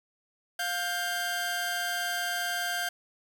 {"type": "tone pair together", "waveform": "sawtooth", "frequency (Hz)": [705, 1580.4], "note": ["F5", "G6"], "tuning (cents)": [16, 14], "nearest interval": "octave + major second", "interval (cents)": 1398, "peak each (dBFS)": [-30, -27], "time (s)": [0.59, 2.89], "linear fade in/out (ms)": 5, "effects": ["8-bit"]}